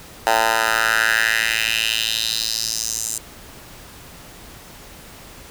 10% pulse tone with high-pass filter sweep, 112.2 Hz, A2, 34 cents sharp, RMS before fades -20 dBFS, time 0.27-3.18 s, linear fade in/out 0 ms, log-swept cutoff 840 to 7600 Hz, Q 3.1, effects pink hiss -41 dBFS RMS until 5.5 s

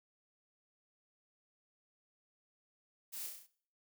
blue noise with echo, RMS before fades -45 dBFS, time 3.12-3.28 s, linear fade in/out 20 ms, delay 32 ms, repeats 6, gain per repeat -3 dB, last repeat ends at 3.472 s, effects noise-tail reverb RT60 0.5 s tail -18 dB re dry

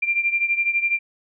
sine beating tone pair, 2374 / 2386 Hz, D7 / D7, +18 / +27 cents, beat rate 12 Hz, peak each -20 / -24 dBFS, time 0.02-0.99 s, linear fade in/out 10 ms, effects none

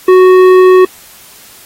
triangle tone with tanh clipping, 370 Hz, F#4, in tune, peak -3 dBFS, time 0.08-0.85 s, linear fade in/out 5 ms, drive 16 dB, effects white hiss -37 dBFS RMS until 1.65 s + AAC 48 kbps

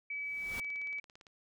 sine tone, 2289 Hz, D7, 45 cents flat, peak -36 dBFS, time 0.1-1 s, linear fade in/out 5 ms
pink noise with exponential growth, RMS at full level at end -42 dBFS, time 0.14-0.6 s, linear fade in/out 2 ms, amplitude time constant 99 ms
click train, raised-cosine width 0.2 ms, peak -38 dBFS, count 13, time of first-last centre 0.59-1.268 s, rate 17.7 Hz
effects none

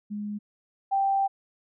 sine tone pair in turn, 207.7 / 784.2 Hz, G#3 / G5, 0 / 0 cents, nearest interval octave + major seventh, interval 2300 cents, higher second, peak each -30 / -21 dBFS, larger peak second, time 0.1-0.39 / 0.91-1.28 s, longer second, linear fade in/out 20 ms, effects none

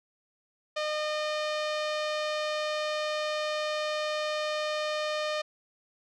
sawtooth tone with low-pass filter, 609 Hz, D#5, 37 cents flat, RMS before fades -31 dBFS, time 0.76-5.42 s, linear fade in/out 10 ms, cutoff 4500 Hz, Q 1.4, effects none

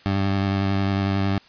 20% pulse tone with vibrato, 98 Hz, G2, in tune, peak -15 dBFS, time 0.06-1.38 s, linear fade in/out 0 ms, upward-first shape sine, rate 11 Hz, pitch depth 21 cents each way, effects white hiss -51 dBFS RMS until 1.48 s + resampled to 11025 Hz

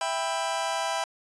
sawtooth chord, E minor, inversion none, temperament just, 659.3 / 791.1 / 988.9 Hz, E5 / G5 / B5, 0 / +16 / +2 cents, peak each -27 / -27 / -27 dBFS, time 0.01-1.04 s, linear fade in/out 2 ms, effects resampled to 22050 Hz

